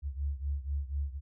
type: beating tone pair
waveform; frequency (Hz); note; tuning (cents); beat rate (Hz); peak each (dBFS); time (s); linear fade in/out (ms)
sine; 69.3 / 73.4; C#2 / D2; 0 / 0; 4.1; -33 / -36; 0.02-1.21; 50
effects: none